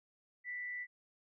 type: tone with frequency modulation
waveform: sine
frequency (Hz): 1975.5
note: B6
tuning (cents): 0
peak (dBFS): -39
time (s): 0.44-0.87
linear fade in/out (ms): 50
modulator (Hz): 139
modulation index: 0.27
effects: none